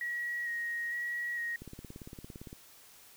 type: tone with vibrato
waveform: sine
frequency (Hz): 1897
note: A#6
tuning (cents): +30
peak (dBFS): -33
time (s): 0.01-1.56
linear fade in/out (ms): 2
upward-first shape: square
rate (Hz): 1.1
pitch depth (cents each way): 16
type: click train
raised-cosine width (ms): 3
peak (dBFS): -32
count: 17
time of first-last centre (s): 1.62-2.529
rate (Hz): 17.6
effects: white hiss -57 dBFS RMS until 3.16 s